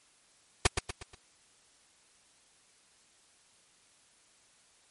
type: noise with echo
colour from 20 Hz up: pink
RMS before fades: -21 dBFS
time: 0.65-0.67 s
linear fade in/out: 5 ms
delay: 120 ms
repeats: 4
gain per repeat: -7 dB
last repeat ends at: 1.15 s
effects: white hiss -64 dBFS RMS until 4.9 s + MP3 48 kbps